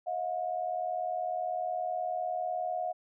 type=tone pair together; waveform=sine; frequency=639.1 / 719 Hz; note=D#5 / F#5; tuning=+46 / -50 cents; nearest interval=major second; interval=204 cents; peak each=-35 / -32 dBFS; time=0.06-2.93 s; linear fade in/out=20 ms; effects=none